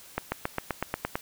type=accelerating click train; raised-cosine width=0.5 ms; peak=-12 dBFS; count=9; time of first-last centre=0.18-1.155 s; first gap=140 ms; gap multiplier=0.96; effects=white hiss -50 dBFS RMS until 1.21 s